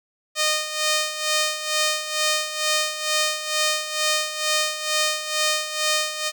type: tone with tremolo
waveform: 5% pulse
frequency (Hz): 615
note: D#5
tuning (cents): -20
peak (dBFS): -7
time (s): 0.35-6.32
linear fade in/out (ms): 50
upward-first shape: sine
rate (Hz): 2.2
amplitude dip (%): 70
effects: none